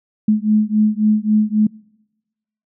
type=beating tone pair; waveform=sine; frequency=211.8 / 215.5 Hz; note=G#3 / A3; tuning=+34 / -36 cents; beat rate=3.7 Hz; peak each=-15 dBFS; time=0.28-1.67 s; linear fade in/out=5 ms; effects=noise-tail reverb RT60 1.0 s tail -26 dB re dry